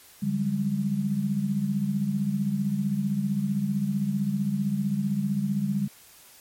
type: tone cluster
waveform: sine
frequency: 145.7 / 185.7 / 201.2 Hz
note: D3 / F#3 / G3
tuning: -13 / +7 / +45 cents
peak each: -30 / -31 / -25 dBFS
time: 0.22-5.88 s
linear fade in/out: 10 ms
effects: white hiss -52 dBFS RMS until 6.4 s + MP3 64 kbps